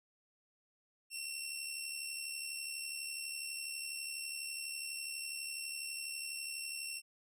15% pulse tone with amplitude modulation, 2715 Hz, F7, 50 cents flat, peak -31 dBFS, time 1.1-7.02 s, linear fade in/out 50 ms, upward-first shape sine, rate 72.1 Hz, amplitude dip 45%, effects none

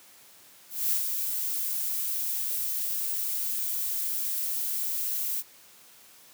violet noise with ADSR envelope, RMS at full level -25 dBFS, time 0.69-5.43 s, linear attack 220 ms, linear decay 120 ms, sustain -5 dB, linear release 39 ms, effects white hiss -54 dBFS RMS until 6.33 s + high-pass 100 Hz 12 dB/octave

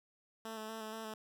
10% pulse tone with vibrato, 220 Hz, A3, in tune, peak -34 dBFS, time 0.45-1.14 s, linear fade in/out 2 ms, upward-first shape square, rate 4.2 Hz, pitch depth 22 cents each way, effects none

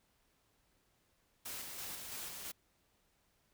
white noise with tremolo, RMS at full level -44 dBFS, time 1.45-2.52 s, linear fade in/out 10 ms, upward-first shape square, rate 3 Hz, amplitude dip 30%, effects pink hiss -75 dBFS RMS until 3.53 s

